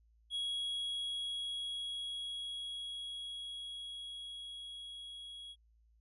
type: tone with level ramp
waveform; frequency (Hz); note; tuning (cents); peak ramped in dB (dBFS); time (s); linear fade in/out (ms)
triangle; 3322; G#7; 0; -33 to -45; 0.3-5.56; 50
effects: added 56 Hz sine -65 dBFS peak until 6 s + resampled to 32000 Hz